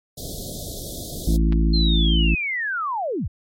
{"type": "band-stop noise", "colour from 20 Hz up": "pink", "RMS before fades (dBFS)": -32, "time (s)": [0.17, 1.37], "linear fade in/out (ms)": 10, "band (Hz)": [700, 3400], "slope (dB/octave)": 96}
{"type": "harmonic tone", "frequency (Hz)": 55.3, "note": "A1", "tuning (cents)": 9, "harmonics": [1, 3, 4, 5, 6], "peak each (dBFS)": [-16, -23, -27, -28, -28], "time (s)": [1.27, 2.35], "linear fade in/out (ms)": 5}
{"type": "clicks", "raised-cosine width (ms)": 0.3, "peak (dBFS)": [-19, -23], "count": 2, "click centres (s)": [1.524, 1.53]}
{"type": "linear sweep", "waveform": "sine", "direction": "down", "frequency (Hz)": [4213, 36.71], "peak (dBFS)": -22, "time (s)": [1.73, 3.28], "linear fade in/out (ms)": 10}
{"effects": ["MP3 64 kbps"]}